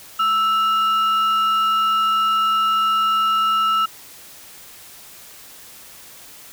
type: tone pair together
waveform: sine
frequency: 1318.5 / 2848 Hz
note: E6 / F7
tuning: 0 / +33 cents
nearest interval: octave + minor second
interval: 1333 cents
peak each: -14 / -24 dBFS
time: 0.19-3.86 s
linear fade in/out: 10 ms
effects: tanh soft clip ceiling -12 dBFS + white hiss -42 dBFS RMS until 6.52 s